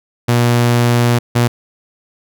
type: tone bursts at uneven times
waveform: sawtooth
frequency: 120 Hz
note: B2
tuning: 49 cents flat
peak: -6 dBFS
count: 2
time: 0.28-1.19 / 1.35-1.48 s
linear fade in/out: 10 ms
effects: none